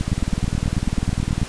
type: two click trains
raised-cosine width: 5 ms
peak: -9 / -9 dBFS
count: 28 / 14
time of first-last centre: 0.08-1.43 / 0.01-1.417 s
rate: 20 / 9.24 Hz
effects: pink hiss -35 dBFS RMS until 1.48 s + resampled to 22050 Hz